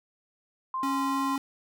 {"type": "tone with vibrato", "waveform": "sine", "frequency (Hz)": 1043, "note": "C6", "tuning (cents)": -6, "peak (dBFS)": -28, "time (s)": [0.74, 1.36], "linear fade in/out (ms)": 2, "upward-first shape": "sine", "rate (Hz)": 2.7, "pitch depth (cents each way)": 11}
{"type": "tone", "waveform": "square", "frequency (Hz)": 274.7, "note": "C#4", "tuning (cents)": -16, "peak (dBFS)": -29, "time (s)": [0.83, 1.38], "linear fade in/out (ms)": 2}
{"effects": []}